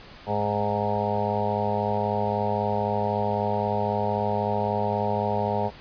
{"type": "harmonic tone with a mistuned harmonic", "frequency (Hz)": 103.83, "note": "G#2", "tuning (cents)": 0, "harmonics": [1, 2, 4, 5, 6, 7, 8, 9], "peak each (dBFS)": [-31, -31, -31, -31, -31, -31, -31, -31], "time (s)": [0.26, 5.71], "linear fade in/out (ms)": 50, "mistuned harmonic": 9, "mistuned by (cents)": -20, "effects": ["pink hiss -46 dBFS RMS until 5.8 s", "resampled to 11025 Hz"]}